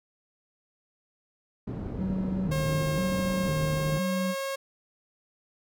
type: low-pass noise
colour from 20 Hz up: white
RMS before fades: -35 dBFS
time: 1.67-3.98 s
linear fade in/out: 5 ms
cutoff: 260 Hz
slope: 12 dB/octave
type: tone with vibrato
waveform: triangle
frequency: 170.1 Hz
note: F3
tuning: 45 cents flat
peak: -25 dBFS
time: 1.97-4.35 s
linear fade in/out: 50 ms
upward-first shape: square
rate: 0.99 Hz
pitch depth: 180 cents each way
type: tone with pitch glide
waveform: sawtooth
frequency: 538 to 543.9 Hz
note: C5 to C#5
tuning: +48 to -33 cents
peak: -26 dBFS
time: 2.51-4.56 s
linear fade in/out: 10 ms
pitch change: +19 cents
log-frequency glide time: 3.72-4.44 s
effects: none